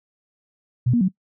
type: tone with pitch steps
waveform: sine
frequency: 123.3 / 238.1 / 186.2 Hz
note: B2 / A#3 / F#3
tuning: -2 / +37 / +11 cents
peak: -15 dBFS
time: 0.86-1.085 s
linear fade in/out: 10 ms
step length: 75 ms
effects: noise-tail reverb RT60 0.1 s tail -21 dB re dry